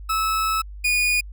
40% pulse tone pair in turn, 1300 / 2454 Hz, E6 / D#7, -24 / -25 cents, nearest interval major seventh, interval 1099 cents, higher second, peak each -19 / -17 dBFS, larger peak second, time 0.09-0.62 / 0.84-1.21 s, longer first, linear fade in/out 10 ms, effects added 50 Hz sine -34 dBFS peak until 1.32 s

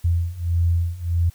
sine beating tone pair, 84.4 / 86 Hz, E2 / F2, +41 / -26 cents, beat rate 1.6 Hz, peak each -22 / -20 dBFS, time 0.04-1.3 s, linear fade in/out 10 ms, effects white hiss -54 dBFS RMS until 1.34 s

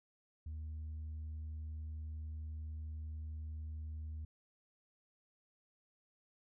sine tone, 77.78 Hz, D#2, in tune, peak -39 dBFS, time 0.46-4.25 s, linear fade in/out 5 ms, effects tanh soft clip ceiling -40 dBFS

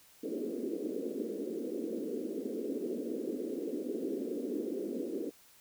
white band-pass noise, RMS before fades -37 dBFS, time 0.23-5.31 s, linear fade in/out 10 ms, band 230 to 460 Hz, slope 48 dB/octave, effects white hiss -61 dBFS RMS until 5.6 s

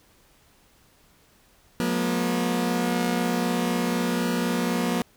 sawtooth tone cluster, 180.2 / 216.4 / 240.4 Hz, F#3 / A3 / B3, -45 / -29 / -46 cents, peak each -23 / -29 / -21 dBFS, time 1.8-5.02 s, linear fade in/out 0 ms, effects pink hiss -59 dBFS RMS until 5.16 s

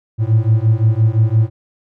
triangle beating tone pair, 107.8 / 113.6 Hz, A2 / A#2, -35 / -44 cents, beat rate 5.8 Hz, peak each -11 dBFS, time 0.18-1.5 s, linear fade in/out 50 ms, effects tanh soft clip ceiling -1 dBFS

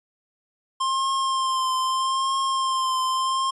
square tone with vibrato, 1056 Hz, C6, 16 cents sharp, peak -22 dBFS, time 0.8-3.51 s, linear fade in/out 10 ms, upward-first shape triangle, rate 0.79 Hz, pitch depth 32 cents each way, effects resampled to 24000 Hz

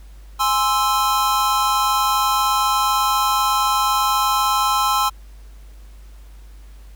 square chord, Ab augmented, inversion none, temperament equal, 830.6 / 1046.5 / 1318.5 Hz, Ab5 / C6 / E6, 0 / 0 / 0 cents, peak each -23 / -20 / -21 dBFS, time 0.39-5.1 s, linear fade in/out 20 ms, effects added 50 Hz sine -38 dBFS peak until 6.95 s + pink hiss -54 dBFS RMS until 6.95 s

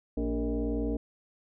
sine tone with frequency modulation, 116.54 Hz, A#2, in tune, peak -27 dBFS, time 0.17-0.97 s, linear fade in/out 5 ms, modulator 172 Hz, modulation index 2.2, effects none

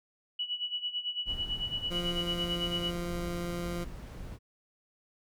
sine tone with tremolo, 2943 Hz, F#7, 10 cents flat, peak -29 dBFS, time 0.39-2.91 s, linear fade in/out 5 ms, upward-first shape sine, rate 9 Hz, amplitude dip 80%
brown noise, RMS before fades -41 dBFS, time 1.25-4.39 s, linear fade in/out 50 ms
20% pulse tone with pitch glide, 174.61 to 173.5 Hz, F3 to F3, 0 to -11 cents, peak -29 dBFS, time 1.9-3.85 s, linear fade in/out 20 ms, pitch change -11 cents, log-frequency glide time 2.04-2.2 s
effects none

